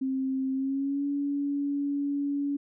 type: tone with pitch glide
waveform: sine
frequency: 264.8 to 283.8 Hz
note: C4 to C#4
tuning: +21 to +41 cents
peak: -26 dBFS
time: 0.01-2.57 s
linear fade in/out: 10 ms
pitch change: +120 cents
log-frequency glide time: 0.53-1.05 s
effects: none